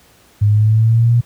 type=linear sweep; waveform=sine; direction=up; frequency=102.7 to 120 Hz; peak=-8 dBFS; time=0.41-1.21 s; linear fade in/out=10 ms; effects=pink hiss -49 dBFS RMS until 1.25 s + high-pass 60 Hz 12 dB/octave